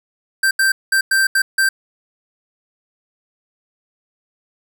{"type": "tone bursts at uneven times", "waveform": "square", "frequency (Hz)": 1568, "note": "G6", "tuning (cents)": 0, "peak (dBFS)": -13, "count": 6, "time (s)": [[0.43, 0.51], [0.59, 0.72], [0.92, 1.01], [1.11, 1.27], [1.35, 1.42], [1.58, 1.69]], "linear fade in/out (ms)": 5, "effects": ["8-bit"]}